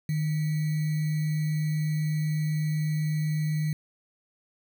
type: tone with sample-and-hold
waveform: sine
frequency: 154 Hz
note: D#3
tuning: 17 cents flat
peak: -24 dBFS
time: 0.09-3.73 s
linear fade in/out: 2 ms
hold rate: 2100 Hz
effects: none